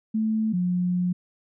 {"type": "tone pair in turn", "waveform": "sine", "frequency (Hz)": [219, 179.1], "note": ["A3", "F3"], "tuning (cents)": [-8, 44], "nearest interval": "minor third", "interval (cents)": 348, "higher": "first", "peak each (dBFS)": -21, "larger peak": "neither", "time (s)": [[0.14, 0.53], [0.53, 1.13]], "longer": "second", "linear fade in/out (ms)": 10, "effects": []}